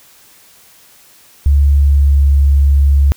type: tone with pitch glide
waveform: sine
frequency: 70.9 to 70.05 Hz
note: C#2 to C#2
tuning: +40 to +19 cents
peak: -6 dBFS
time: 1.46-3.12 s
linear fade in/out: 0 ms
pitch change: -21 cents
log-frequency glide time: 1.75-2.27 s
effects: white hiss -45 dBFS RMS until 3.16 s